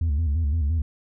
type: tone with vibrato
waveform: sine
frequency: 76.9 Hz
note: D#2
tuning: 20 cents flat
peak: -17 dBFS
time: 0.01-0.82 s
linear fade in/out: 5 ms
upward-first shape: square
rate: 5.8 Hz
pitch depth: 120 cents each way
effects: tanh soft clip ceiling -19 dBFS